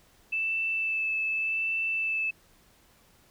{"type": "tone with vibrato", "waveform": "sine", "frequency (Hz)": 2637, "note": "E7", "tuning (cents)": 0, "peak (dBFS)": -26, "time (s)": [0.32, 2.31], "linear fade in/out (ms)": 10, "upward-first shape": "sine", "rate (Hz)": 0.85, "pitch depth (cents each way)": 14, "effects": ["pink hiss -61 dBFS RMS until 3.3 s"]}